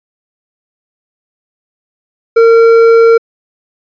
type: tone with hard clipping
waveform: triangle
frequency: 458 Hz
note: A#4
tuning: 31 cents flat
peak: -4 dBFS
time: 2.36-3.18 s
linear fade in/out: 10 ms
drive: 11 dB
effects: resampled to 11025 Hz